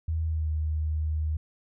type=tone with pitch glide; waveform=sine; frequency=80.4 to 77.53 Hz; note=E2 to D#2; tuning=-43 to -6 cents; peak=-25 dBFS; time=0.08-1.37 s; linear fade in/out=5 ms; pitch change=-63 cents; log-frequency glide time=0.25-0.49 s; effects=none